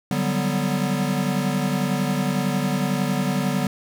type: chord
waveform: square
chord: G major seventh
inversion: second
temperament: equal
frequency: 146.83 / 185 / 196 / 246.9 Hz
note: D3 / F#3 / G3 / B3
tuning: 0 / 0 / 0 / 0 cents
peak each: -27 dBFS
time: 0.11-3.67 s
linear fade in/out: 2 ms
effects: none